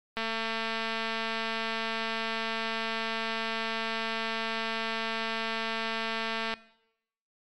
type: click train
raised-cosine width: 0.3 ms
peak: -16 dBFS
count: 1434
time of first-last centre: 0.17-6.539 s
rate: 225 Hz
effects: noise-tail reverb RT60 0.8 s tail -19 dB re dry + MP3 64 kbps